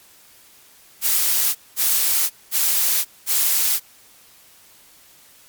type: noise bursts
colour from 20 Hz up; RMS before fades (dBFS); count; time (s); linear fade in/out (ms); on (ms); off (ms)
blue; -18; 4; 1.01-3.8; 50; 540; 210
effects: white hiss -50 dBFS RMS until 5.48 s + MP3 96 kbps